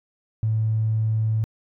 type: tone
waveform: triangle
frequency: 110 Hz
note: A2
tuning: in tune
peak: -15 dBFS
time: 0.43-1.44 s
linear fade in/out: 0 ms
effects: tanh soft clip ceiling -17 dBFS